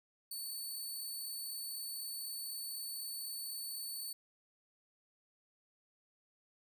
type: tone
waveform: 10% pulse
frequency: 4484 Hz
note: C#8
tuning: 19 cents sharp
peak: -34 dBFS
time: 0.31-4.13 s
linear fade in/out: 5 ms
effects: none